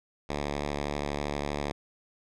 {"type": "tone with vibrato", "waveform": "5% pulse", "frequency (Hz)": 72.5, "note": "D2", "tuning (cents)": -22, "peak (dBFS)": -19, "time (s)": [0.29, 1.72], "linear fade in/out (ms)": 5, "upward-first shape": "sine", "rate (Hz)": 3.4, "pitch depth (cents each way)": 11, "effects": ["low-pass 6000 Hz 12 dB/octave"]}